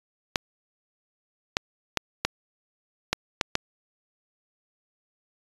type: clicks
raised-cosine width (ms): 0.2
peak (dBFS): -4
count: 7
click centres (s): 0.358 / 1.569 / 1.973 / 2.25 / 3.13 / 3.412 / 3.554
effects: resampled to 24000 Hz